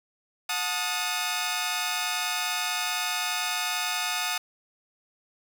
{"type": "chord", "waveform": "10% pulse", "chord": "D# diminished", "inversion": "first", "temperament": "equal with one note detuned", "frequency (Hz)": [724.8, 880, 1244.5], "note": ["F#5", "A5", "D#6"], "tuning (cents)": [-36, 0, 0], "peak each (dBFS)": [-23, -24, -22], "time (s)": [0.49, 4.38], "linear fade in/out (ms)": 5, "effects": []}